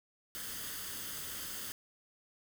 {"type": "noise with comb filter", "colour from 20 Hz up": "white", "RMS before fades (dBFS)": -42, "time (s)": [0.35, 1.72], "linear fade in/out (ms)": 0, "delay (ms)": 0.62, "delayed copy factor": 0.55, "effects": []}